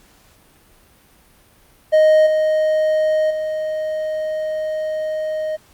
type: tone with level steps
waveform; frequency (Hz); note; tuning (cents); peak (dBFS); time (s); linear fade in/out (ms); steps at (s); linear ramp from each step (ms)
triangle; 622; D#5; -1; -7 / -12 / -18; 1.92-5.57; 20; 2.26 / 3.3; 10
effects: pink hiss -52 dBFS RMS until 5.73 s + Opus 48 kbps